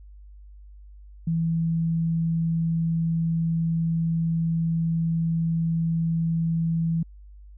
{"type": "tone", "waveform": "sine", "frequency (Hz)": 164.81, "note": "E3", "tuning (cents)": 0, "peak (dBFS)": -21, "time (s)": [1.27, 7.03], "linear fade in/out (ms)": 5, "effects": ["added 50 Hz sine -43 dBFS peak until 7.57 s"]}